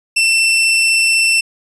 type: tone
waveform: sawtooth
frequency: 2684 Hz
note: E7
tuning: 31 cents sharp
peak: -7 dBFS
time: 0.16-1.41 s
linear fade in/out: 10 ms
effects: resampled to 24000 Hz